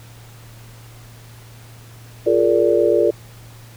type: chord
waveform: sine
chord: Bb dominant seventh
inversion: second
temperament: just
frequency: 349.6 / 419.5 / 466.2 / 582.7 Hz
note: F4 / Ab4 / Bb4 / D5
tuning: +2 / +17 / 0 / -14 cents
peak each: -18 dBFS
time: 2.26-3.11 s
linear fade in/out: 10 ms
effects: added 115 Hz sine -40 dBFS peak until 3.76 s + pink hiss -46 dBFS RMS until 3.76 s